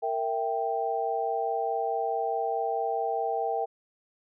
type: chord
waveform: sine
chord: E diminished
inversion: second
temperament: equal with one note detuned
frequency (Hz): 460.5 / 659.3 / 784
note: Bb4 / E5 / G5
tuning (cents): -21 / 0 / 0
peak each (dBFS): -31 / -32 / -29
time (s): 0.02-3.66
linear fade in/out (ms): 20
effects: none